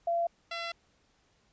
sine / 10% pulse tone pair in turn, 682 / 676.9 Hz, F5 / E5, -41 / +46 cents, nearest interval unison, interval 13 cents, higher first, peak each -26 dBFS, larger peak neither, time 0.07-0.27 / 0.51-0.72 s, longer second, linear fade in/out 5 ms, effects pink hiss -69 dBFS RMS until 1.52 s + resampled to 16000 Hz

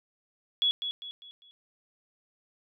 sine tone with echo, 3372 Hz, G#7, 26 cents sharp, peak -22 dBFS, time 0.62-0.71 s, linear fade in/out 0 ms, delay 200 ms, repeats 4, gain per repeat -8 dB, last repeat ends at 1.51 s, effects none

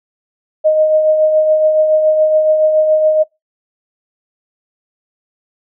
sine tone with tremolo, 621 Hz, D#5, 3 cents flat, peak -6 dBFS, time 0.64-3.24 s, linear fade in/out 20 ms, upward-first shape triangle, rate 7.1 Hz, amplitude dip 45%, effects noise-tail reverb RT60 0.2 s tail -23 dB re dry

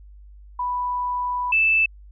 sine tone pair in turn, 987.8 / 2637 Hz, B5 / E7, 0 / 0 cents, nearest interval octave + perfect fourth, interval 1700 cents, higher second, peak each -22 / -15 dBFS, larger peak second, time 0.59-1.52 / 1.52-1.86 s, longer first, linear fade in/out 5 ms, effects added 50 Hz sine -42 dBFS peak until 2.11 s

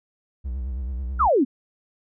triangle tone with vibrato, 63.9 Hz, C2, 40 cents flat, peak -24 dBFS, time 0.44-1.29 s, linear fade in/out 20 ms, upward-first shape sine, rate 9.2 Hz, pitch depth 130 cents each way
sine exponential sweep, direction down, 1446 to 233.1 Hz, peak -15 dBFS, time 1.19-1.45 s, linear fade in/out 20 ms
effects none

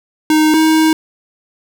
square tone pair in turn, 310 / 316.3 Hz, D#4 / D#4, -6 / +29 cents, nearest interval unison, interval 35 cents, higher second, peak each -9 dBFS, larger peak neither, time 0.3-0.54 / 0.54-0.93 s, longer second, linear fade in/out 2 ms, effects none

